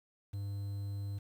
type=tone with quantisation; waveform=triangle; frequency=100 Hz; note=G2; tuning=35 cents sharp; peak=-34 dBFS; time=0.33-1.19 s; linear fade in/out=10 ms; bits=10; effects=none